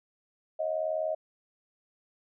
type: tone with amplitude modulation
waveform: sine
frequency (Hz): 631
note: D#5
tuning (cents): +24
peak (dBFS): -24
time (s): 0.59-1.15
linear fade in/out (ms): 10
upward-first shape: sine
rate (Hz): 80.1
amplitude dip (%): 80
effects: none